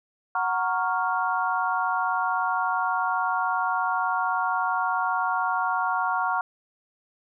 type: chord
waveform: sine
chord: Gb major seventh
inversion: none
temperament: equal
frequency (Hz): 740 / 932.3 / 1108.7 / 1396.9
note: Gb5 / Bb5 / Db6 / F6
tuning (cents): 0 / 0 / 0 / 0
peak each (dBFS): -28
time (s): 0.35-6.41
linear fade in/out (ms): 2
effects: none